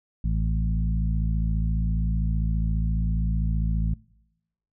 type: harmonic tone with a mistuned harmonic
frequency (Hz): 55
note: A1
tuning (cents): 0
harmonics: 1 / 2 / 3 / 4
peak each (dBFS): -23 / -30 / -29 / -37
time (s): 0.24-3.94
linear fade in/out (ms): 5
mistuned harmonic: 1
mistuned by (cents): +27
effects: noise-tail reverb RT60 0.9 s tail -23 dB re dry